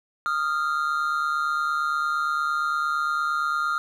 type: tone pair together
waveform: triangle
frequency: 1238 / 1386.7 Hz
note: D#6 / F6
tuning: -9 / -13 cents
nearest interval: major second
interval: 196 cents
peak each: -24 / -23 dBFS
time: 0.26-3.78 s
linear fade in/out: 0 ms
effects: none